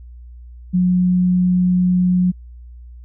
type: tone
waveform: sine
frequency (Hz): 180.9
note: F#3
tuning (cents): -39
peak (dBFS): -12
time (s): 0.73-2.32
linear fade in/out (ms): 20
effects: added 60 Hz sine -35 dBFS peak until 3.04 s